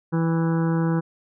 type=harmonic tone with a mistuned harmonic; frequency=164.81 Hz; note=E3; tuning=in tune; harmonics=1 / 2 / 3 / 5 / 6 / 7 / 8 / 9 / 10; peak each=-20 / -26 / -31 / -37 / -36 / -42 / -40 / -39 / -45 dBFS; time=0.12-1.01 s; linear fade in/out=20 ms; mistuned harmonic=5; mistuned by=-22 cents; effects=none